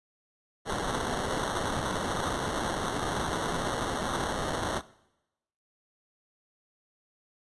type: noise with sample-and-hold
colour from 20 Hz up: white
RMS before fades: -31 dBFS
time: 0.65-4.82 s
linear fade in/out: 50 ms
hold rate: 2450 Hz
effects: noise-tail reverb RT60 0.9 s tail -20 dB re dry + resampled to 24000 Hz